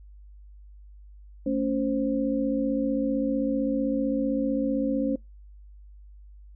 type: tone cluster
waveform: sine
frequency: 223.2 / 278.8 / 525 Hz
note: A3 / C#4 / C5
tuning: +25 / +10 / +6 cents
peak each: -29 / -25 / -30 dBFS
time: 1.46-5.16 s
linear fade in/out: 5 ms
effects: noise-tail reverb RT60 0.2 s tail -25 dB re dry + added 50 Hz sine -45 dBFS peak until 6.55 s